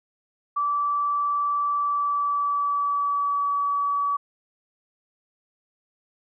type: tone with pitch glide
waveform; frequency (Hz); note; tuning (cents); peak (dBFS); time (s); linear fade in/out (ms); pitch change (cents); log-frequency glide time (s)
sine; 1159 to 1141.7; D6 to D6; -23 to -49; -21; 0.56-4.17; 10; -26; 1.77-3.49
effects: none